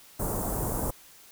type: band-stop noise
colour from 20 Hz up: pink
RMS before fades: -30 dBFS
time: 0.19-0.91 s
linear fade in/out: 10 ms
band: 1100 to 8200 Hz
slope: 24 dB/octave
effects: white hiss -53 dBFS RMS until 1.31 s